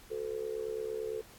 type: tone with amplitude modulation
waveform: sine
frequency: 440 Hz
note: A4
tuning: in tune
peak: -30 dBFS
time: 0.1-1.22 s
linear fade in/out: 20 ms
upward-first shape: sine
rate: 68.9 Hz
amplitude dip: 85%
effects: pink hiss -56 dBFS RMS until 1.38 s + AAC 64 kbps